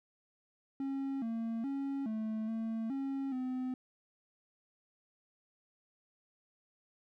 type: tone with pitch steps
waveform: triangle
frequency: 272.3 / 227.7 / 275.6 / 218.7 / 224.4 / 272.3 / 255.6 Hz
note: C#4 / A#3 / C#4 / A3 / A3 / C#4 / C4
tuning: -31 / -40 / -10 / -10 / +34 / -31 / -40 cents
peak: -32 dBFS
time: 0.8-3.74 s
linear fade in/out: 2 ms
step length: 420 ms
effects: none